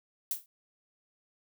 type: noise with exponential decay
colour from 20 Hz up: violet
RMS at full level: -28 dBFS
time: 0.31-0.46 s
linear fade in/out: 1 ms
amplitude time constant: 32 ms
effects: none